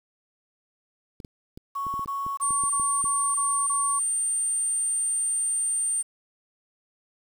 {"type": "clicks", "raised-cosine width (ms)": 3, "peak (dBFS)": -28, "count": 12, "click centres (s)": [1.202, 1.248, 1.575, 1.867, 1.94, 1.994, 2.059, 2.265, 2.507, 2.637, 2.798, 3.042]}
{"type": "tone bursts", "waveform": "sine", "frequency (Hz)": 1109, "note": "C#6", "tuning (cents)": 0, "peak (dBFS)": -27, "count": 7, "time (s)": [1.75, 3.994], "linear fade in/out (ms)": 10, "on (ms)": 300, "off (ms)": 24}
{"type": "tone", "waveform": "sine", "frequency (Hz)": 8870, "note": "C#9", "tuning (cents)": 0, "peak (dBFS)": -23, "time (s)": [2.41, 6.03], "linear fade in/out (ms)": 20}
{"effects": ["8-bit"]}